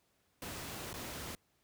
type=noise with dropouts; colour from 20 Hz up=pink; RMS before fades=-43 dBFS; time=0.42-1.35 s; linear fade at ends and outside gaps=1 ms; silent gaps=0.93-0.94 s; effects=pink hiss -75 dBFS RMS until 1.63 s + high-pass 60 Hz 12 dB/octave